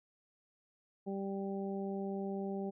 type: harmonic tone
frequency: 196 Hz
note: G3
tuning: in tune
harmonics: 1 / 2 / 3 / 4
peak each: -38 / -40 / -47 / -47 dBFS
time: 1.06-2.71 s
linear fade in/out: 20 ms
effects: none